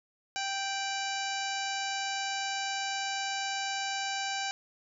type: harmonic tone with a mistuned harmonic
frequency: 784 Hz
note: G5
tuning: in tune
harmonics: 1 / 2 / 3 / 4 / 5 / 6 / 7 / 8 / 9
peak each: -35 / -38 / -40 / -41 / -42 / -43 / -43 / -44 / -45 dBFS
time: 0.36-4.51 s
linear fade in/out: 0 ms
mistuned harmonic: 4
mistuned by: -100 cents
effects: none